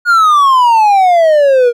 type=exponential sweep; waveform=triangle; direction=down; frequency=1451 to 468.3 Hz; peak=-3 dBFS; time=0.05-1.73 s; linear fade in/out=50 ms; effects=none